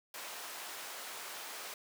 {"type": "high-pass noise", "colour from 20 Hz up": "pink", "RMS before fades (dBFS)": -45, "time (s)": [0.14, 1.74], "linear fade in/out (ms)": 2, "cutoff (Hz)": 690, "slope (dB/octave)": 12, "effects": []}